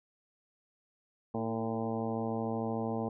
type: harmonic tone with a mistuned harmonic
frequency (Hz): 113.2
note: A2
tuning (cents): +50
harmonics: 1 / 2 / 3 / 4 / 5 / 6 / 7 / 8 / 9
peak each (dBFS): -40 / -35 / -42 / -38 / -42 / -43 / -41 / -47 / -48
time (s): 1.34-3.09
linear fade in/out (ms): 5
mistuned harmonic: 3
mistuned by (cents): -44
effects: none